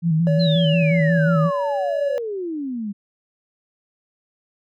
sine tone with vibrato, 163.3 Hz, E3, 16 cents flat, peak -15 dBFS, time 0.02-1.51 s, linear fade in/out 50 ms, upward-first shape square, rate 5.6 Hz, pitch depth 55 cents each way
triangle tone, 569 Hz, C#5, 45 cents sharp, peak -19 dBFS, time 0.27-2.18 s, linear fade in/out 0 ms
sine exponential sweep, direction down, 4234 to 195.7 Hz, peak -24 dBFS, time 0.39-2.93 s, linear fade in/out 20 ms
effects none

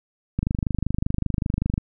click train, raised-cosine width 5 ms, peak -10 dBFS, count 36, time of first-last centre 0.39-1.779 s, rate 25.2 Hz, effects none

